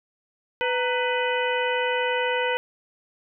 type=harmonic tone with a mistuned harmonic; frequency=498 Hz; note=B4; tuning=14 cents sharp; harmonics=1 / 2 / 3 / 4 / 5 / 6; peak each=-25 / -28 / -30 / -31 / -32 / -33 dBFS; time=0.61-2.57 s; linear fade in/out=0 ms; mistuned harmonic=2; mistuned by=-120 cents; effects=none